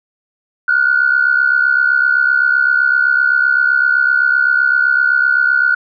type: tone pair together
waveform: sine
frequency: 1427 / 1494.8 Hz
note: F6 / F#6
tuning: +37 / +17 cents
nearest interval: minor second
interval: 80 cents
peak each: -12 dBFS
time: 0.68-5.75 s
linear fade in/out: 5 ms
effects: tanh soft clip ceiling -2 dBFS